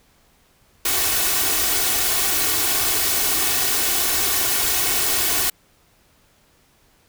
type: noise with comb filter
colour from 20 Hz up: white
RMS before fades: -20 dBFS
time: 0.85-5.5 s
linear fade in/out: 5 ms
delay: 2.7 ms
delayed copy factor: +0.65
effects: pink hiss -58 dBFS RMS until 7.08 s